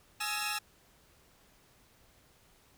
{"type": "tone cluster", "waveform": "15% pulse", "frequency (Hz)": [839, 1262, 1341, 1870, 2704], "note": ["G#5", "D#6", "E6", "A#6", "E7"], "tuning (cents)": [17, 24, 29, 5, 43], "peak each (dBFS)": [-31, -33, -34, -39, -31], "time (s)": [0.2, 0.59], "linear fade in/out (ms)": 10, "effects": ["pink hiss -64 dBFS RMS until 2.77 s"]}